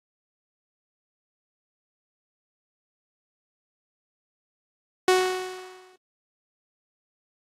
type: tone with exponential decay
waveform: sawtooth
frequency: 370 Hz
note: F#4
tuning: in tune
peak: -11 dBFS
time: 5.08-5.96 s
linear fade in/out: 2 ms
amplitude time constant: 190 ms
effects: low-pass 10000 Hz 12 dB/octave + AAC 48 kbps